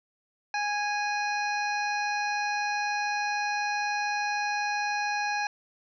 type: harmonic tone with a mistuned harmonic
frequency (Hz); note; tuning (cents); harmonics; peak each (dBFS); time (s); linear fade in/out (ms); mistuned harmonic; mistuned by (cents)
827; G#5; -8; 1 / 2 / 3 / 5 / 6 / 7; -29 / -32 / -34 / -40 / -45 / -44; 0.54-5.47; 2; 6; +62
effects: none